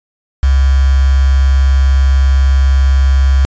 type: tone with quantisation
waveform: sine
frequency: 67.3 Hz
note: C2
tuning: 49 cents sharp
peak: -6 dBFS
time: 0.43-3.45 s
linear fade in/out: 0 ms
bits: 4
effects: resampled to 16000 Hz